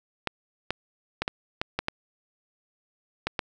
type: clicks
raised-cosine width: 0.3 ms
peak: -10 dBFS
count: 9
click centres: 0.273 / 0.706 / 1.22 / 1.279 / 1.615 / 1.79 / 1.884 / 3.27 / 3.392 s
effects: none